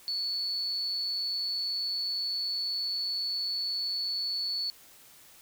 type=tone with amplitude modulation; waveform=sine; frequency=4435 Hz; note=C#8; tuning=in tune; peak=-27 dBFS; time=0.08-4.7 s; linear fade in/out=0 ms; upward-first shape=sine; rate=188 Hz; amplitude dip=45%; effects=white hiss -55 dBFS RMS until 5.41 s